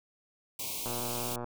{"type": "band-stop noise", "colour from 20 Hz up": "white", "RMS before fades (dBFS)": -37, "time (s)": [0.59, 1.36], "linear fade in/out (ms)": 5, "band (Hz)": [1100, 2200], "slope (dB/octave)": 96}
{"type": "click train", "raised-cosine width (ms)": 1, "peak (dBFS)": -24, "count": 71, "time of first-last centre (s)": [0.86, 1.443], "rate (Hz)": 120}
{"effects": []}